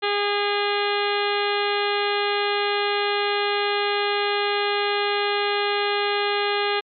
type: harmonic tone with a mistuned harmonic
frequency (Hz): 408.8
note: G#4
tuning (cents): -27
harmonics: 1 / 2 / 3 / 4 / 5 / 6 / 7 / 8 / 9 / 10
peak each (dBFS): -24 / -27 / -29 / -30 / -31 / -32 / -32 / -33 / -34 / -34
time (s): 0.02-6.81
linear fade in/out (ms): 20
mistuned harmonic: 9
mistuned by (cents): -55
effects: MP3 96 kbps